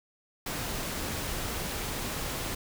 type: noise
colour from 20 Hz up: pink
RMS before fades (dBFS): -34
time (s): 0.46-2.55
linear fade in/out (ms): 5
effects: none